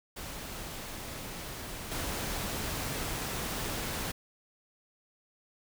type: noise with level steps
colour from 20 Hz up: pink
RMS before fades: -41 / -35 dBFS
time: 0.16-4.12 s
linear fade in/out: 10 ms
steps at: 1.91 s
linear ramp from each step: 10 ms
effects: none